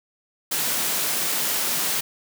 white high-pass noise, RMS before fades -24 dBFS, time 0.51-2.01 s, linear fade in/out 10 ms, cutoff 130 Hz, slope 96 dB/octave, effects none

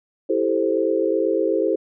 sine chord, A minor seventh, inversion second, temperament equal, 329.6 / 392 / 440 / 523.3 Hz, E4 / G4 / A4 / C5, 0 / 0 / 0 / 0 cents, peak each -23 dBFS, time 0.29-1.76 s, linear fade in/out 10 ms, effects none

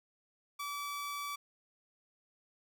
sawtooth tone, 1152 Hz, D6, 34 cents flat, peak -34 dBFS, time 0.59-1.36 s, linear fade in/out 10 ms, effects none

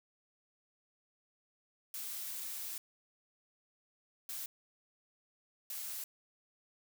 blue noise bursts at uneven times, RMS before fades -42 dBFS, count 3, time 1.94-2.78 / 4.29-4.46 / 5.7-6.04 s, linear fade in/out 2 ms, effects none

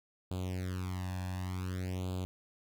sawtooth tone with flanger, 92 Hz, F#2, 9 cents flat, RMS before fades -37 dBFS, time 0.31-2.25 s, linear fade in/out 0 ms, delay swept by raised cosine 0.26 to 1.17 ms, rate 0.55 Hz, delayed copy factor +0.95, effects none

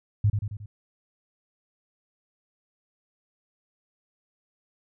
sine tone with echo, 103.83 Hz, G#2, in tune, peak -17 dBFS, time 0.24-0.3 s, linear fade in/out 5 ms, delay 90 ms, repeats 4, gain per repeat -5 dB, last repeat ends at 0.66 s, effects none

